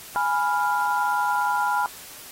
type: chord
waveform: sine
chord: F diminished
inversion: first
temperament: equal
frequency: 830.6 / 987.8 / 1396.9 Hz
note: Ab5 / Cb6 / F6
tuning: 0 / 0 / 0 cents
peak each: -24 / -24 / -26 dBFS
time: 0.16-1.86 s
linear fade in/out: 0 ms
effects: white hiss -42 dBFS RMS until 2.31 s + AAC 48 kbps